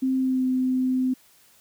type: tone with pitch glide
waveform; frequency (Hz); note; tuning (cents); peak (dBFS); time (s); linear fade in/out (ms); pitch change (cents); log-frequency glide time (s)
sine; 262 to 257.1; C4 to C4; +2 to -30; -20; 0.02-1.14; 10; -32; 0.16-0.46
effects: white hiss -57 dBFS RMS until 1.6 s